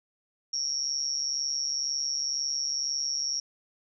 sine tone with amplitude modulation, 5588 Hz, F8, in tune, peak -23 dBFS, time 0.53-3.4 s, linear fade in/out 5 ms, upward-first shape sine, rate 142 Hz, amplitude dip 100%, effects none

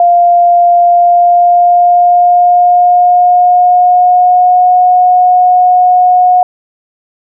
sine tone with pitch glide, 698.5 to 726.1 Hz, F5 to F#5, 0 to -33 cents, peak -3 dBFS, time 0-6.43 s, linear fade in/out 2 ms, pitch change +67 cents, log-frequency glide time 0.83-4.72 s, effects none

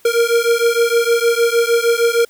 square beating tone pair, 464.4 / 470.9 Hz, A#4 / A#4, -7 / +18 cents, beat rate 6.5 Hz, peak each -16 dBFS, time 0.05-2.25 s, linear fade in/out 5 ms, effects white hiss -51 dBFS RMS until 2.29 s

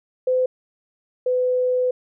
sine tone pair in turn, 510 / 503 Hz, C5 / B4, -44 / +32 cents, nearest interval unison, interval 24 cents, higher first, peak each -16 / -17 dBFS, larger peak first, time 0.27-0.46 / 1.26-1.91 s, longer second, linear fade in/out 5 ms, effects none

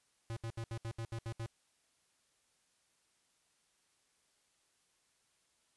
square tone bursts, 114.3 Hz, A#2, 34 cents flat, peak -39 dBFS, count 9, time 0.3-1.461 s, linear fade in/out 0 ms, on 65 ms, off 72 ms, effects white hiss -75 dBFS RMS until 5.76 s + resampled to 24000 Hz

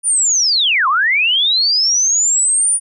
sine linear two-way sweep, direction down then up, 9600 to 1010 to 9600 Hz, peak -11 dBFS, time 0.03-2.8 s, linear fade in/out 50 ms, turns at 0.88 s, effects none

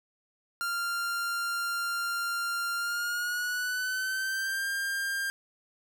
45% pulse tone with pitch glide, 1391 to 1597.8 Hz, F6 to G6, -7 to +33 cents, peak -29 dBFS, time 0.61-5.3 s, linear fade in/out 0 ms, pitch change +240 cents, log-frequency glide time 2.76-4.68 s, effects none

